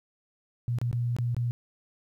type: tone with dropouts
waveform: sine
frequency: 120.1 Hz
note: B2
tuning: 48 cents flat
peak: -25 dBFS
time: 0.68-1.51 s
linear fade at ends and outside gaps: 0 ms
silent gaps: 0.786-0.815 / 0.913-0.929 / 1.165-1.186 / 1.346-1.366 s
effects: 11-bit